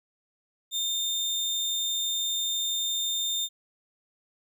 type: tone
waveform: 30% pulse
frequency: 3623 Hz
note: A7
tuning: 50 cents sharp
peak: -24 dBFS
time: 0.71-3.49 s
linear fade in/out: 50 ms
effects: none